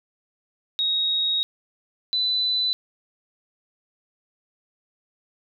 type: tone pair in turn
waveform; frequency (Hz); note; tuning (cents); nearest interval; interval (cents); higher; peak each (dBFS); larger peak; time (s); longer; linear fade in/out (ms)
sine; 3773 / 3997; A#7 / B7; +20 / +20; minor second; 100; second; -20; neither; 0.79-1.43 / 2.13-2.73; first; 0
effects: none